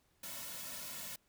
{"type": "noise with comb filter", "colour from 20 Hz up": "white", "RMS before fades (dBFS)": -45, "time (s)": [0.23, 1.16], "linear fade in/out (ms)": 5, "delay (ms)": 2.5, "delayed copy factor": -0.75, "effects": ["pink hiss -74 dBFS RMS until 1.28 s"]}